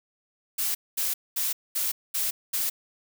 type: noise bursts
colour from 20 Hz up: blue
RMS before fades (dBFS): -27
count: 6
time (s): 0.58-2.7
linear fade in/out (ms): 10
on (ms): 170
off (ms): 220
effects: none